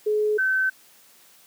sine tone pair in turn, 424.1 / 1534.2 Hz, G#4 / G6, +36 / -38 cents, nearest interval octave + minor seventh, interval 2226 cents, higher second, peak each -19 dBFS, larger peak neither, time 0.06-0.38 / 0.38-0.7 s, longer neither, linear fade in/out 10 ms, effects white hiss -54 dBFS RMS until 1.46 s + high-pass 150 Hz 12 dB/octave

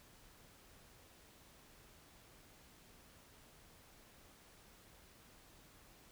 silence, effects pink hiss -63 dBFS RMS until 6.11 s

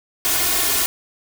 white noise with comb filter, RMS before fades -19 dBFS, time 0.25-0.86 s, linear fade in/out 0 ms, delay 2.8 ms, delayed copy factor +0.8, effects none

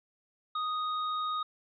square tone, 1244.5 Hz, D#6, in tune, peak -31 dBFS, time 0.55-1.43 s, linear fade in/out 5 ms, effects resampled to 11025 Hz

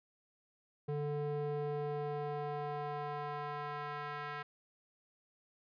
square tone with band-pass filter sweep, 146.83 Hz, D3, in tune, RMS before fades -39 dBFS, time 0.88-4.43 s, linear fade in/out 10 ms, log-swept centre 340 to 1500 Hz, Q 1.5, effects resampled to 11025 Hz

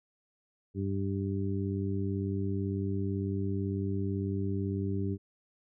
harmonic tone, 98 Hz, G2, in tune, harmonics 1 / 2 / 3 / 4, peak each -32 / -35 / -37 / -38 dBFS, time 0.74-5.18 s, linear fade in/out 50 ms, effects none

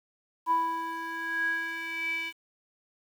square tone with band-pass filter sweep, 329.6 Hz, E4, in tune, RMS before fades -31 dBFS, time 0.46-2.33 s, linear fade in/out 50 ms, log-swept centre 980 to 2600 Hz, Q 9.5, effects 9-bit

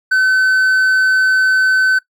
triangle tone, 1522 Hz, F#6, 48 cents sharp, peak -8 dBFS, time 0.11-1.99 s, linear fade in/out 10 ms, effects noise-tail reverb RT60 0.1 s tail -18 dB re dry

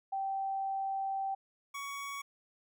sine / 25% pulse tone pair in turn, 778 / 1120.8 Hz, G5 / C#6, -13 / +19 cents, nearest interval tritone, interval 632 cents, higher second, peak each -32 / -35 dBFS, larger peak first, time 0.12-1.35 / 1.74-2.22 s, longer first, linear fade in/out 10 ms, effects none

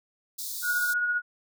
white high-pass noise, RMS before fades -35 dBFS, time 0.38-0.94 s, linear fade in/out 10 ms, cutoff 3600 Hz, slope 96 dB/octave
sine tone with tremolo, 1450 Hz, F#6, 35 cents flat, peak -22 dBFS, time 0.62-1.22 s, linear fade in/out 50 ms, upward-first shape triangle, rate 15 Hz, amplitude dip 40%
effects none

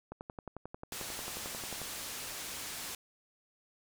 click train, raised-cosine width 1 ms, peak -28 dBFS, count 20, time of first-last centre 0.12-1.816 s, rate 11.2 Hz
white low-pass noise, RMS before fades -42 dBFS, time 0.92-2.95 s, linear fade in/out 2 ms, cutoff 11000 Hz, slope 12 dB/octave
effects none

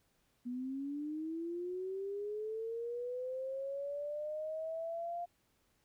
sine linear sweep, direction up, 241.2 to 700 Hz, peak -37 dBFS, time 0.45-5.26 s, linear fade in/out 20 ms, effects pink hiss -75 dBFS RMS until 5.84 s

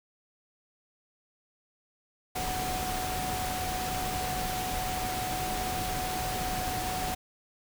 sine tone in noise, 740 Hz, F#5, in tune, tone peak -33 dBFS, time 2.35-7.15 s, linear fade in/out 10 ms, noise pink, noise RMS -34 dBFS, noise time 2.35-7.15 s, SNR -2 dB, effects none

